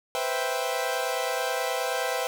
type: chord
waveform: sawtooth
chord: C major seventh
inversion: third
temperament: equal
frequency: 493.9 / 523.3 / 659.3 / 784 Hz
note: B4 / C5 / E5 / G5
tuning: 0 / 0 / 0 / 0 cents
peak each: -28 dBFS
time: 0.15-2.27 s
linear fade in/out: 0 ms
effects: none